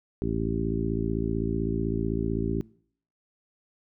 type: harmonic tone with a mistuned harmonic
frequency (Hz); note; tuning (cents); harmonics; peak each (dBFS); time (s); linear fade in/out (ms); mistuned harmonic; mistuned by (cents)
55.8; A1; +25; 1 / 2 / 3 / 4 / 5 / 6 / 7; -33 / -33 / -33 / -33 / -33 / -33 / -33; 0.22-2.61; 0; 1; +31
effects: noise-tail reverb RT60 0.6 s tail -23 dB re dry